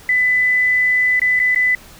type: tone with dropouts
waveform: sine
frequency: 2000 Hz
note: B6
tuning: 21 cents sharp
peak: -12 dBFS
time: 0.09-1.75 s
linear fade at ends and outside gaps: 2 ms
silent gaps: 1.196-1.217 / 1.393-1.399 / 1.548-1.559 s
effects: pink hiss -42 dBFS RMS until 1.99 s